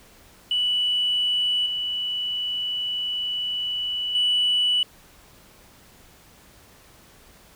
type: tone with level steps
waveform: sine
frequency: 2960 Hz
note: F#7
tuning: in tune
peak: -19 / -24 / -17 dBFS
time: 0.51-4.83 s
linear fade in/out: 2 ms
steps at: 1.66 / 4.15 s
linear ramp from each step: 2 ms
effects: tanh soft clip ceiling -14 dBFS + pink hiss -52 dBFS RMS until 7.55 s